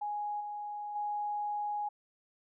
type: tone with level steps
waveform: sine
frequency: 830.6 Hz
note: G#5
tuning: in tune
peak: -33 / -37 / -32 dBFS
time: 0.01-1.89 s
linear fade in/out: 10 ms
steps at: 0.4 / 0.95 s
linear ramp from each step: 10 ms
effects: none